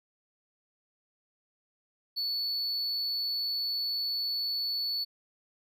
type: tone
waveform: triangle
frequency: 4442 Hz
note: C#8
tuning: 3 cents sharp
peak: -28 dBFS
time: 2.16-5.05 s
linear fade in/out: 20 ms
effects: none